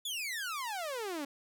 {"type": "exponential sweep", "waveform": "sawtooth", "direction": "down", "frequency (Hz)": [3541, 271.3], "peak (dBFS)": -32, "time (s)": [0.05, 1.25], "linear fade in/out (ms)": 5, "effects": []}